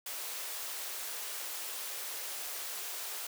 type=high-pass noise; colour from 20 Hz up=white; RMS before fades=-40 dBFS; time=0.06-3.27 s; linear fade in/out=5 ms; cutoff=400 Hz; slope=24 dB/octave; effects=none